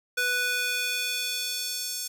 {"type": "tone with high-pass filter sweep", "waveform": "square", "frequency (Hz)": 493.9, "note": "B4", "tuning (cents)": 0, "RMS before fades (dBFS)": -29, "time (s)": [0.17, 2.08], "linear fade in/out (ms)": 10, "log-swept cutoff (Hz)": [1300, 6100], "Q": 1.4, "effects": ["9-bit"]}